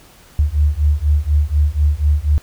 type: beating tone pair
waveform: sine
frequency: 72.1 / 76.2 Hz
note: D2 / D#2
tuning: -31 / -36 cents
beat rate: 4.1 Hz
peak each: -15 dBFS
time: 0.39-2.38 s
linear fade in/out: 0 ms
effects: pink hiss -46 dBFS RMS until 2.42 s